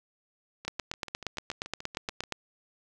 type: two click trains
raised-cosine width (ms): 0.2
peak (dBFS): -24 / -14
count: 12 / 15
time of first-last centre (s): 0.65-2.237 / 0.68-2.323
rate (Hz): 6.93 / 8.52
effects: none